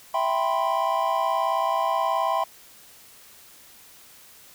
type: chord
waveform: triangle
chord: C major seventh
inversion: first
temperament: equal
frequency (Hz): 659.3 / 784 / 987.8 / 1046.5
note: E5 / G5 / B5 / C6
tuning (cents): 0 / 0 / 0 / 0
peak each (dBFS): -25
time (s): 0.14-2.44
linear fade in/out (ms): 5
effects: white hiss -50 dBFS RMS until 4.54 s